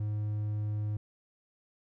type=tone; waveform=triangle; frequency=105.4 Hz; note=G#2; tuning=26 cents sharp; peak=-28 dBFS; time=0-0.97 s; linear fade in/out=5 ms; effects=none